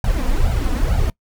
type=noise with flanger; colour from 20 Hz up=brown; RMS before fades=-17 dBFS; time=0.04-1.1 s; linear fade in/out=2 ms; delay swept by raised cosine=1.3 to 4.1 ms; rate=2.2 Hz; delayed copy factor=+0.95; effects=noise-tail reverb RT60 0.1 s tail -23 dB re dry